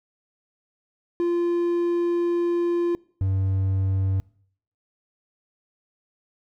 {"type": "tone pair in turn", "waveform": "triangle", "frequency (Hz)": [345.7, 95.87], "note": ["F4", "G2"], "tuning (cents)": [-18, -38], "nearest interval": "octave + minor seventh", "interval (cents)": 2220, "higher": "first", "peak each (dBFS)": -18, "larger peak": "neither", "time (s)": [[1.2, 2.95], [3.21, 4.2]], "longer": "first", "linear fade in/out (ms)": 0, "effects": ["noise-tail reverb RT60 0.6 s tail -24 dB re dry"]}